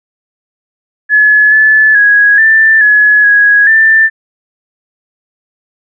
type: tone with pitch steps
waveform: sine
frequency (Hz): 1705 / 1733 / 1661 / 1774 / 1694 / 1662 / 1778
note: G#6 / A6 / G#6 / A6 / G#6 / G#6 / A6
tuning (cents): +45 / -27 / 0 / +14 / +34 / +1 / +18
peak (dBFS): -3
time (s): 1.09-4.1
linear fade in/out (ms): 50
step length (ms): 430
effects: none